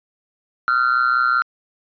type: tone with amplitude modulation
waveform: triangle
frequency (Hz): 1378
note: F6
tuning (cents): -24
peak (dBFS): -8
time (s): 0.68-1.42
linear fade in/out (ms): 0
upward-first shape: sine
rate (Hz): 125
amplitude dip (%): 90
effects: tanh soft clip ceiling -7 dBFS + resampled to 11025 Hz